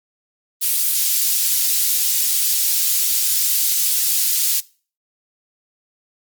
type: high-pass noise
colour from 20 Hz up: white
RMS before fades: -18 dBFS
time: 0.61-4.61 s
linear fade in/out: 20 ms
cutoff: 4300 Hz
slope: 12 dB/octave
effects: noise-tail reverb RT60 0.4 s tail -23 dB re dry + Opus 32 kbps